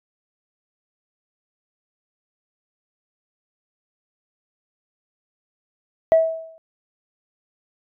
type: tone with exponential decay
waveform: sine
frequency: 649 Hz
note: E5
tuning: 27 cents flat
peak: -7 dBFS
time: 6.12-6.58 s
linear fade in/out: 0 ms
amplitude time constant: 100 ms
effects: tanh soft clip ceiling -7 dBFS